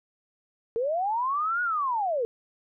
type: linear two-way sweep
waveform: sine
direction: up then down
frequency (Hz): 440 to 1466 to 440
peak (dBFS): -24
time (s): 0.76-2.25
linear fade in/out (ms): 0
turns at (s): 1.62
effects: none